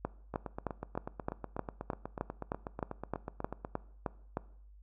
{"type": "two click trains", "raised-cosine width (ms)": 1, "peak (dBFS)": [-24, -19], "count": [28, 15], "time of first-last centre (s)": [[0.34, 3.649], [0.05, 4.371]], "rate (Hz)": [8.16, 3.24], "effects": ["noise-tail reverb RT60 0.7 s tail -20 dB re dry", "added 50 Hz sine -53 dBFS peak until 4.82 s"]}